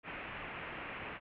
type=low-pass noise; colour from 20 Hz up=white; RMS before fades=-44 dBFS; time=0.03-1.2 s; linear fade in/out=50 ms; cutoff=2700 Hz; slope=48 dB/octave; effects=MP3 96 kbps